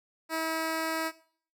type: tone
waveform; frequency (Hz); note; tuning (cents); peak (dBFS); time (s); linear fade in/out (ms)
10% pulse; 322.1; E4; -40; -21; 0.29-1.12; 50
effects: noise-tail reverb RT60 0.5 s tail -17 dB re dry